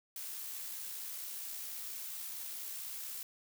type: noise with amplitude modulation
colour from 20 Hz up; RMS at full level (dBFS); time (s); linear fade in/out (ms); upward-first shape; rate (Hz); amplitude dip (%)
blue; -42; 0.16-3.23; 2; sine; 64.4; 25
effects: none